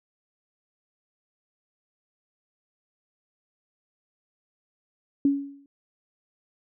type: tone with exponential decay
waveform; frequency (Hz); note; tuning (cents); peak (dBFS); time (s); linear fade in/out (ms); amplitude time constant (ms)
sine; 280; C#4; +18; -15; 5.25-5.66; 2; 88
effects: none